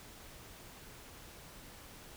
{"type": "silence", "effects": ["pink hiss -53 dBFS RMS until 2.16 s"]}